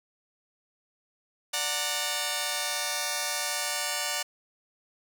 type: chord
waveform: 5% pulse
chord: D augmented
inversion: none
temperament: just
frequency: 587.3 / 734.2 / 917.7 Hz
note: D5 / F#5 / A#5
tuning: 0 / -14 / -27 cents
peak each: -21 dBFS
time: 1.53-4.23 s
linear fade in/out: 10 ms
effects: none